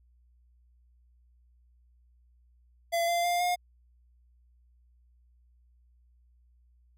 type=tone with pitch steps; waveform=square; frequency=679 / 690.1 / 701.3 / 712.8 Hz; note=F5 / F5 / F5 / F5; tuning=-49 / -21 / +7 / +35 cents; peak=-26 dBFS; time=2.92-3.56 s; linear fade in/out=20 ms; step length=160 ms; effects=added 60 Hz sine -60 dBFS peak until 6.97 s